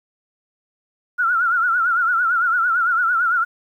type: tone with vibrato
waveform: sine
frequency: 1400 Hz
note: F6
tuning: 4 cents sharp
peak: -15 dBFS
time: 1.18-3.45 s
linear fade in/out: 20 ms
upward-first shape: triangle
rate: 8.9 Hz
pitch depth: 120 cents each way
effects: 9-bit